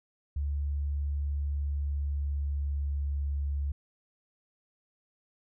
sine tone with pitch glide, 71.7 to 70.92 Hz, D2 to C#2, -41 to +40 cents, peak -28 dBFS, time 0.36-3.72 s, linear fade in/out 5 ms, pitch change -19 cents, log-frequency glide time 1.32-3.2 s, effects none

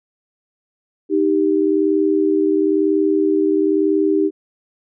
sine tone pair together, 311.4 / 392.4 Hz, D#4 / G4, +2 / +2 cents, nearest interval major third, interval 400 cents, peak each -16 dBFS, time 1.09-4.31 s, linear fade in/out 50 ms, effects none

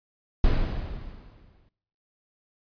brown noise with exponential decay, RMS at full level -20 dBFS, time 0.44-1.69 s, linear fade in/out 2 ms, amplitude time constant 270 ms, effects noise-tail reverb RT60 0.8 s tail -23 dB re dry + resampled to 11025 Hz

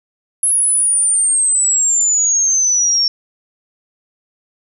sine exponential sweep, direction down, 10770 to 5450 Hz, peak -11 dBFS, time 0.43-3.08 s, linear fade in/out 2 ms, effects none

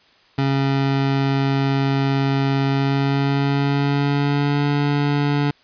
25% pulse tone with pitch glide, 137.1 to 144.17 Hz, C#3 to D3, -19 to -32 cents, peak -13 dBFS, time 0.38-5.51 s, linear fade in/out 5 ms, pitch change +87 cents, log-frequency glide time 2.67-4.67 s, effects white hiss -54 dBFS RMS until 5.63 s + resampled to 11025 Hz

